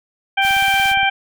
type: harmonic tone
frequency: 784 Hz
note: G5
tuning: in tune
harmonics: 1 / 2 / 3 / 4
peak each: -17 / -19 / -18 / -22 dBFS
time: 0.37-1.1 s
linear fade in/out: 10 ms
type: high-pass noise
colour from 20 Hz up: pink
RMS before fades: -30 dBFS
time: 0.41-0.95 s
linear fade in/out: 50 ms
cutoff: 2000 Hz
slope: 12 dB/octave
type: click train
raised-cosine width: 5 ms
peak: -25 dBFS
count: 11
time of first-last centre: 0.45-1.031 s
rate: 17.2 Hz
effects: none